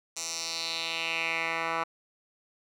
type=tone with band-pass filter sweep; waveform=10% pulse; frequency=164.81 Hz; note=E3; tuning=in tune; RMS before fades=-32 dBFS; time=0.16-1.84 s; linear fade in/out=10 ms; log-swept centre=6700 to 1400 Hz; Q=2.9; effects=none